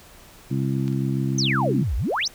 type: harmonic tone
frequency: 67.1 Hz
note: C2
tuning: 44 cents sharp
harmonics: 2 / 3 / 4 / 5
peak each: -23 / -27 / -29 / -31 dBFS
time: 0.5-1.84 s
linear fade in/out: 20 ms
type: clicks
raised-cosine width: 0.2 ms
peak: -22 / -30 dBFS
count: 2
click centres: 0.88 / 0.927 s
type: exponential two-way sweep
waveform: sine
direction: down then up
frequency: 6490 to 50.3 to 6490 Hz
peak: -21 dBFS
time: 1.38-2.28 s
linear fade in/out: 5 ms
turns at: 1.96 s
effects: pink hiss -48 dBFS RMS until 2.34 s